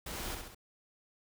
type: noise with echo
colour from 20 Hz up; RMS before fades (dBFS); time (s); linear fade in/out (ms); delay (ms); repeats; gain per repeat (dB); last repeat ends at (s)
pink; -41; 0.06-0.35; 5; 66; 3; -4; 0.548
effects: none